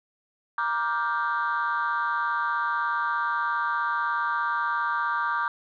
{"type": "chord", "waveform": "sine", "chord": "G minor seventh", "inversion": "first", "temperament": "just", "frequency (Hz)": [940.8, 1176, 1411.2, 1568], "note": ["Bb5", "D6", "F6", "G6"], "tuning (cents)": [16, 2, 18, 0], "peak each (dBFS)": [-29, -26, -31, -29], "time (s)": [0.58, 5.48], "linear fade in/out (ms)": 2, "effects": ["tanh soft clip ceiling -17 dBFS"]}